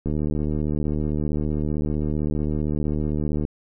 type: click train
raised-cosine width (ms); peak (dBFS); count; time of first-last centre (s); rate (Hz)
3; -13; 257; 0.06-3.451; 75.5
effects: none